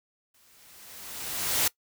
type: noise with exponential growth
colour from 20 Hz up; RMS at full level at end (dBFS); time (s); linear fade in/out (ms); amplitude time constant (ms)
white; -23; 0.34-1.68; 5; 290
effects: noise-tail reverb RT60 0.1 s tail -21 dB re dry